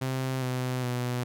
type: tone with pitch steps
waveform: sawtooth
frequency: 130.81 / 127.16 / 123.61 Hz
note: C3 / C3 / B2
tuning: 0 / -49 / +2 cents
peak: -24 dBFS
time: 0.01-1.24 s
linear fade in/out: 10 ms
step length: 410 ms
effects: none